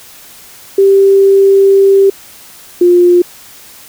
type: tone pair in turn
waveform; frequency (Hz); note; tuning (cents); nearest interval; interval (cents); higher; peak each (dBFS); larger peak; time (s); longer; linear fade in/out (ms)
sine; 392 / 353.3; G4 / F4; 0 / +20; major second; 180; first; -3; neither; 0.78-2.1 / 2.81-3.22; first; 5
effects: white hiss -36 dBFS RMS until 3.88 s